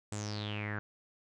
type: tone with low-pass filter sweep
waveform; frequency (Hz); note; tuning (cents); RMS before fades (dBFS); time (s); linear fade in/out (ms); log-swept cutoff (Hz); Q
sawtooth; 104.7; G#2; +15; -38; 0.12-0.79; 0; 8100 to 1500; 8.4
effects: none

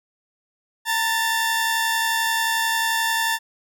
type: tone pair together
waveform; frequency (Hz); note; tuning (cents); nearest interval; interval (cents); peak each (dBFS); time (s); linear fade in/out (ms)
sawtooth; 913 / 1754.7; A#5 / A6; -36 / -5; major seventh; 1131; -19; 0.85-3.39; 50
effects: none

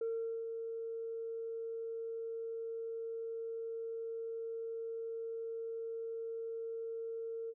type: tone with ADSR envelope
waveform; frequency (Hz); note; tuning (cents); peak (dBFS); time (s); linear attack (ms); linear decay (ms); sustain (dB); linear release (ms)
sine; 455.7; A#4; -39; -32; 0.01-7.54; 4; 430; -6; 48
effects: tanh soft clip ceiling -31 dBFS

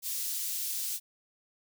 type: high-pass noise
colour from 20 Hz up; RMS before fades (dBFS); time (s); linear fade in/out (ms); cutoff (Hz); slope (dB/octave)
white; -34; 0.02-1; 50; 4400; 12
effects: none

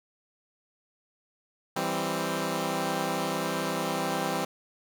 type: chord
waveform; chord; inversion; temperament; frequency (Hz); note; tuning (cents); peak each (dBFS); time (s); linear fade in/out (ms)
10% pulse; C major; first; equal; 164.81 / 196 / 261.6; E3 / G3 / C4; 0 / 0 / 0; -24; 1.76-4.45; 5
effects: none

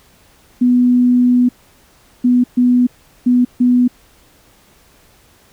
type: tone bursts at uneven times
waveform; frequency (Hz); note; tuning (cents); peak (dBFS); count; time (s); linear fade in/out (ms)
sine; 246.9; B3; 0; -8; 5; 0.61-1.49 / 2.24-2.44 / 2.57-2.87 / 3.26-3.45 / 3.6-3.88; 10
effects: pink hiss -50 dBFS RMS until 5.52 s

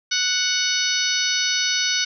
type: harmonic tone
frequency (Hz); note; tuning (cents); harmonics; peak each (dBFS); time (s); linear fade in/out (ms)
740; F#5; 0; 2 / 3 / 4 / 5 / 6 / 7 / 8; -27 / -28 / -27 / -26 / -26 / -28 / -26; 0.11-2.05; 10
effects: none

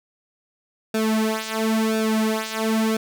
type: tone with flanger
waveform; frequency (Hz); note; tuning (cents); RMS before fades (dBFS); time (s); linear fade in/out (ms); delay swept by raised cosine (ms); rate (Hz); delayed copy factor
sawtooth; 220; A3; 0; -22; 0.94-2.97; 5; 0.97 to 4.47; 0.97; -0.9
effects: none

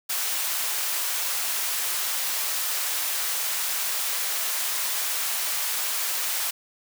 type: high-pass noise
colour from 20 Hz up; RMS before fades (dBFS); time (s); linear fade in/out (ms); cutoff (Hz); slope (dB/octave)
white; -27; 0.09-6.51; 10; 710; 12
effects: none

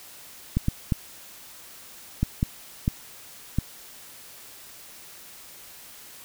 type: clicks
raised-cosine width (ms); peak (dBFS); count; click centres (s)
5; -9; 7; 0.57 / 0.684 / 0.922 / 2.23 / 2.429 / 2.879 / 3.586
effects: white hiss -46 dBFS RMS until 6.24 s

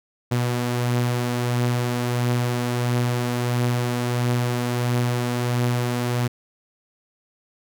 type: beating tone pair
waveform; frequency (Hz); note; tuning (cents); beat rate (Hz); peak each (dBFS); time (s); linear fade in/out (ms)
sawtooth; 121.6 / 123.1; B2 / B2; -26 / -5; 1.5; -17 / -26; 0.31-6.28; 10
effects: none

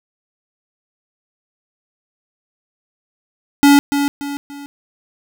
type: tone with echo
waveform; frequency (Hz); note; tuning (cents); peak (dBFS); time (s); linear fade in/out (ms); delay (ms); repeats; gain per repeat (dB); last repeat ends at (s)
square; 284.1; C#4; +43; -7; 3.63-3.79; 0; 290; 3; -8; 4.66
effects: none

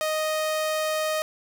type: tone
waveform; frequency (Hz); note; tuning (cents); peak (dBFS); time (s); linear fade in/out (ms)
sawtooth; 622.3; D#5; 0; -20; 0.01-1.22; 0
effects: none

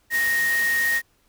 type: tone in noise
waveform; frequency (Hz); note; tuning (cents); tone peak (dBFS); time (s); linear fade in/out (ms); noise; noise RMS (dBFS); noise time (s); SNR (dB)
sine; 1864.7; A#6; 0; -19; 0.1-1.02; 50; white; -31; 0.1-1.02; +9
effects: pink hiss -64 dBFS RMS until 1.28 s

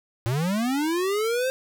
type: linear sweep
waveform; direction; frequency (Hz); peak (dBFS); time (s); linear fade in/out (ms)
square; up; 110 to 529; -23; 0.26-1.5; 0
effects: none

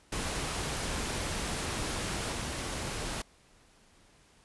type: noise with level steps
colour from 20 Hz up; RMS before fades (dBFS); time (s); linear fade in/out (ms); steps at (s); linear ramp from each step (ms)
pink; -34 / -36; 0.12-3.22; 5; 2.32; 10
effects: pink hiss -62 dBFS RMS until 4.44 s + resampled to 24000 Hz

